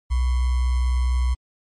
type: tone with sample-and-hold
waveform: sine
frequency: 62.3 Hz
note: B1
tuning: 16 cents sharp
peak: -17 dBFS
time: 0.1-1.35 s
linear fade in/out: 20 ms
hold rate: 1050 Hz
effects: MP3 48 kbps